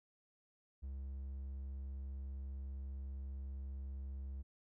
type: tone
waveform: triangle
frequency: 67.5 Hz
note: C#2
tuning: 45 cents flat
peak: -40 dBFS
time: 0.82-4.43 s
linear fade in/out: 20 ms
effects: none